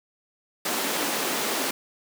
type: high-pass noise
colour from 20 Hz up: pink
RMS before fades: -27 dBFS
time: 0.65-1.71 s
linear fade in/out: 5 ms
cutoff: 240 Hz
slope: 24 dB/octave
effects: none